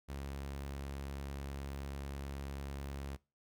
sawtooth tone, 69.3 Hz, C#2, in tune, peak -37 dBFS, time 0.08-3.17 s, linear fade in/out 20 ms, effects noise-tail reverb RT60 0.3 s tail -22 dB re dry

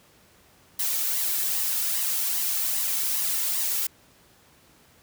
blue noise with flanger, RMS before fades -26 dBFS, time 0.79-3.87 s, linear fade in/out 5 ms, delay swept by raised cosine 1 to 2.3 ms, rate 2.5 Hz, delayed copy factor +0.55, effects pink hiss -57 dBFS RMS until 5.02 s + high-pass 60 Hz 12 dB/octave

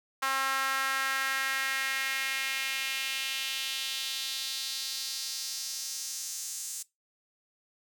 sawtooth tone with high-pass filter sweep, 268.1 Hz, C4, 42 cents sharp, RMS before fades -33 dBFS, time 0.22-6.83 s, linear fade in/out 10 ms, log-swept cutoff 1200 to 7300 Hz, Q 2.3, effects noise-tail reverb RT60 0.2 s tail -21 dB re dry

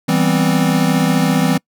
square chord, C major seventh, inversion first, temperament equal, 164.81 / 196 / 246.9 / 261.6 Hz, E3 / G3 / B3 / C4, 0 / 0 / 0 / 0 cents, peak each -17 / -19 / -22 / -18 dBFS, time 0.08-1.58 s, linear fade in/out 10 ms, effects noise-tail reverb RT60 0.1 s tail -26 dB re dry

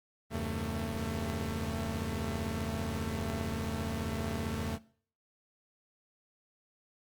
sawtooth tone cluster, 80.5 / 95.6 / 134.5 / 223.5 Hz, E2 / G2 / C3 / A3, -41 / -43 / +48 / +27 cents, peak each -34 / -37 / -37 / -33 dBFS, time 0.3-4.79 s, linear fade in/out 50 ms, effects noise-tail reverb RT60 0.5 s tail -20 dB re dry + Opus 32 kbps

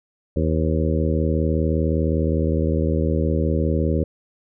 harmonic tone with a mistuned harmonic, 79.6 Hz, D#2, 40 cents sharp, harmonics 1 / 2 / 3 / 4 / 5 / 6 / 7, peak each -21 / -24 / -26 / -27 / -28 / -29 / -29 dBFS, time 0.36-4.04 s, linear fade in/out 5 ms, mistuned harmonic 7, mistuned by -45 cents, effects none

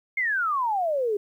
sine exponential sweep, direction down, 2166 to 396.8 Hz, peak -22 dBFS, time 0.17-1.17 s, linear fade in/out 5 ms, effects 10-bit

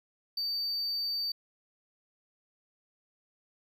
triangle tone, 4606 Hz, D8, 34 cents flat, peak -29 dBFS, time 0.37-1.32 s, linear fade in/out 5 ms, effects none

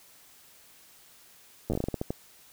slowing click train, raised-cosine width 2 ms, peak -16 dBFS, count 12, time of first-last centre 1.7-2.105 s, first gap 9 ms, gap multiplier 1.26, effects white hiss -56 dBFS RMS until 2.52 s

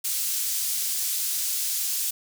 pink high-pass noise, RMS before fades -27 dBFS, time 0.04-2.11 s, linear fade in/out 10 ms, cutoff 6200 Hz, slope 12 dB/octave, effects none

